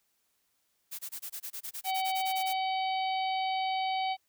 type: noise bursts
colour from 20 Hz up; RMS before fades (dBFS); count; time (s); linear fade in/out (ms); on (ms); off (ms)
blue; -39; 16; 0.91-2.535; 20; 80; 23
type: harmonic tone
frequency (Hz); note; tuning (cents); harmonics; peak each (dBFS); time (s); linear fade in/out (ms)
760; F#5; +46; 1 / 3 / 4 / 5 / 6; -29 / -39 / -41 / -43 / -45; 1.84-4.17; 50
effects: white hiss -75 dBFS RMS until 4.28 s